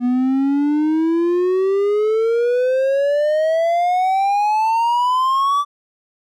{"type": "exponential sweep", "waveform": "triangle", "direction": "up", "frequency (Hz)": [242.4, 1166], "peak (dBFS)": -12, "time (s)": [0, 5.65], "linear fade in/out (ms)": 50, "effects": []}